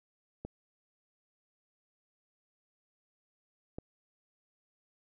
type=clicks; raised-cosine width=2 ms; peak=-26 dBFS; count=2; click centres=0.45 / 3.785 s; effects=none